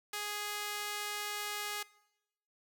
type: tone with high-pass filter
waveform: sawtooth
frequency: 415.3 Hz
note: G#4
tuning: in tune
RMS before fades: -39 dBFS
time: 0.13-1.83 s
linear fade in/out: 5 ms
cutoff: 1200 Hz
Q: 0.53
effects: noise-tail reverb RT60 0.9 s tail -22 dB re dry